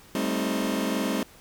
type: chord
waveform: sawtooth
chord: A half-diminished seventh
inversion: third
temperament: just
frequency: 198 / 220 / 264 / 316.8 Hz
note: G3 / A3 / C4 / Eb4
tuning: +18 / 0 / +16 / +31 cents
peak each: -26 / -27 / -25 / -28 dBFS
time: 0.15-1.23 s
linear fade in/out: 2 ms
effects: pink hiss -52 dBFS RMS until 1.4 s